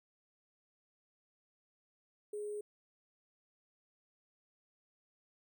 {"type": "tone with sample-and-hold", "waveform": "sine", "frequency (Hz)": 417.3, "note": "G#4", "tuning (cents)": 8, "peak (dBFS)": -38, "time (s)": [2.33, 2.61], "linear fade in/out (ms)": 5, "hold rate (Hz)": 8820, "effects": []}